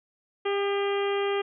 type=harmonic tone with a mistuned harmonic; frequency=400 Hz; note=G4; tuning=35 cents sharp; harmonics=1 / 2 / 3 / 4 / 5 / 6 / 7 / 8; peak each=-25 / -34 / -35 / -41 / -38 / -40 / -40 / -40 dBFS; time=0.45-1.42 s; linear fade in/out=10 ms; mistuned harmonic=3; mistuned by=+22 cents; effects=none